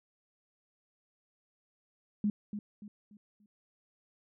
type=tone with echo; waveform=sine; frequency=207.7 Hz; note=G#3; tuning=in tune; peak=-26 dBFS; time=2.24-2.3 s; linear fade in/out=2 ms; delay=290 ms; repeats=4; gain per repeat=-9 dB; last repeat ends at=3.46 s; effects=none